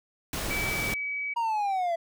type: noise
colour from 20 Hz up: pink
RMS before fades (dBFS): -32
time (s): 0.33-0.94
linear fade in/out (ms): 2
type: tone with pitch glide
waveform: sine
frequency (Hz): 2300 to 2278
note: D7 to C#7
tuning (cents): -37 to +47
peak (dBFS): -29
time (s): 0.5-1.34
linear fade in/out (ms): 10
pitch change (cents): -16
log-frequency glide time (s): 0.75-1.04
type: linear sweep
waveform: triangle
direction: down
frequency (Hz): 950 to 661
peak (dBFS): -23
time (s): 1.36-1.96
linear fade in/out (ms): 10
effects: none